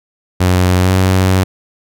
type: tone with pitch glide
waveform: sawtooth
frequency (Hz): 91.1 to 93.77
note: F#2 to F#2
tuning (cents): -26 to +24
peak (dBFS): -5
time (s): 0.4-1.44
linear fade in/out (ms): 10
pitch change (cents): +50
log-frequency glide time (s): 0.81-0.9
effects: none